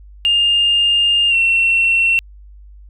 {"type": "tone with pitch glide", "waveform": "sine", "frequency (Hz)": [2816, 2714], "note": ["F7", "E7"], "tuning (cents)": [14, 50], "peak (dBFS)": -10, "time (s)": [0.25, 2.19], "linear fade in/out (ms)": 0, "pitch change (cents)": -64, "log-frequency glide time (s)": [1.29, 1.35], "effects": ["tanh soft clip ceiling -6 dBFS", "added 50 Hz sine -37 dBFS peak until 2.89 s"]}